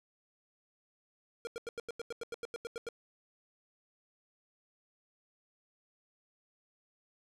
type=tone bursts; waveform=square; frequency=467.3 Hz; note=A#4; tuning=4 cents sharp; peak=-38 dBFS; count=14; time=1.45-2.888 s; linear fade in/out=0 ms; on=21 ms; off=88 ms; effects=low-pass 9000 Hz 12 dB/octave + 12-bit